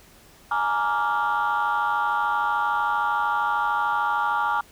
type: chord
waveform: sine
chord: Bb dominant seventh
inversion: third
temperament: just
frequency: 839.1 / 932.3 / 1165.4 / 1398.5 Hz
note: Ab5 / Bb5 / D6 / F6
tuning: +18 / 0 / -14 / +2 cents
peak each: -25 dBFS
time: 0.51-4.61 s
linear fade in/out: 5 ms
effects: tanh soft clip ceiling -15 dBFS + pink hiss -52 dBFS RMS until 4.71 s